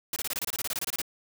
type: noise bursts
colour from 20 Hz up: white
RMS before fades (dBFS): -31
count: 16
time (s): 0.13-1.017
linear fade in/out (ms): 2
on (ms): 32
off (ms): 25
effects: none